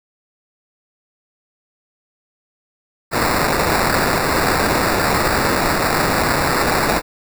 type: noise with sample-and-hold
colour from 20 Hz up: violet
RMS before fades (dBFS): -17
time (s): 3.11-7.02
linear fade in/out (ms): 50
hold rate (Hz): 3150
effects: none